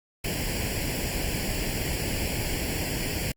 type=noise with comb filter; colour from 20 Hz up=pink; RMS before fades=-29 dBFS; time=0.24-3.32 s; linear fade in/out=5 ms; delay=0.4 ms; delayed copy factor=+0.8; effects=Opus 48 kbps